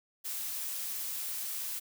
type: noise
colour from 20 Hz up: blue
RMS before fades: -37 dBFS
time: 0.24-1.8 s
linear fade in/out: 20 ms
effects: none